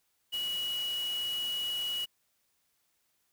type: tone in noise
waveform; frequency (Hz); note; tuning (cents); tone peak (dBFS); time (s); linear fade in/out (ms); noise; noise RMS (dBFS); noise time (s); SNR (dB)
sine; 2917; F#7; -25; -31; 0.32-2.06; 20; white; -45; 0.32-2.06; +11
effects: white hiss -75 dBFS RMS until 3.32 s